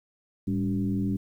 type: tone with frequency modulation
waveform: sine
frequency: 196.8 Hz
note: G3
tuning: 7 cents sharp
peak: -24 dBFS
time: 0.47-1.17 s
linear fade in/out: 10 ms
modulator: 88.7 Hz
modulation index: 1.1
effects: 10-bit